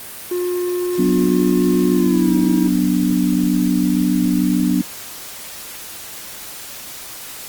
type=tone with pitch glide; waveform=triangle; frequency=357.2 to 320.1 Hz; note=F4 to D#4; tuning=+39 to +49 cents; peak=-16 dBFS; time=0.31-2.68 s; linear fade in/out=5 ms; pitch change=-190 cents; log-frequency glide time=1.91-2.34 s
type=chord; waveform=sine; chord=B minor; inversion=second; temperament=equal; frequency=185 / 246.9 / 293.7 Hz; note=F#3 / B3 / D4; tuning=0 / 0 / 0 cents; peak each=-18 dBFS; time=0.98-4.82 s; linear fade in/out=10 ms
effects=white hiss -33 dBFS RMS until 7.48 s + Opus 32 kbps